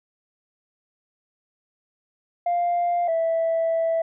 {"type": "tone pair in turn", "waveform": "sine", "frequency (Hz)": [698.5, 658], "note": ["F5", "E5"], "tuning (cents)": [0, -3], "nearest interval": "minor second", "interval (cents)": 103, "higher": "first", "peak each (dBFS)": -18, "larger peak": "neither", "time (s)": [[2.46, 3.08], [3.08, 4.02]], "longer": "second", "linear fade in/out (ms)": 5, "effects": ["tanh soft clip ceiling -17 dBFS"]}